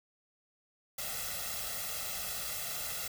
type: noise with comb filter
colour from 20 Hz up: white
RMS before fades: -38 dBFS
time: 0.98-3.08 s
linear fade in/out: 5 ms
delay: 1.5 ms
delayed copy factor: +0.85
effects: none